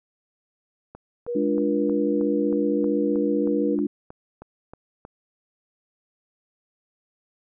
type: click train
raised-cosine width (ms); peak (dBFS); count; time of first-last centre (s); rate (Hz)
1; -26; 14; 0.95-5.051; 3.17
type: tone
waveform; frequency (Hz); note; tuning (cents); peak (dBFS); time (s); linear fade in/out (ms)
sine; 480.2; B4; -49; -25; 1.27-3.76; 20
type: chord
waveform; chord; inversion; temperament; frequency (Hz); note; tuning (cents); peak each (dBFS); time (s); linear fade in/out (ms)
sine; D diminished; second; equal; 207.7 / 293.7 / 349.2; Ab3 / D4 / F4; 0 / 0 / 0; -27 / -23 / -27; 1.35-3.87; 5
effects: none